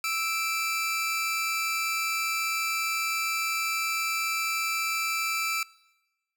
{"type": "tone pair together", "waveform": "sawtooth", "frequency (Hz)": [1318.3, 2349], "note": ["E6", "D7"], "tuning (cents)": [0, 0], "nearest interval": "minor seventh", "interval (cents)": 1000, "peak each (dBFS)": [-27, -26], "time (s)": [0.04, 5.63], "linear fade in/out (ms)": 2, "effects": ["noise-tail reverb RT60 1.0 s tail -22 dB re dry"]}